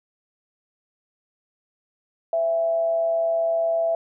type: tone with frequency modulation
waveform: sine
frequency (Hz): 664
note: E5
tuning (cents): +12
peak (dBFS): -19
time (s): 2.33-3.95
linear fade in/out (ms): 2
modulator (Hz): 145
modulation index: 0.23
effects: none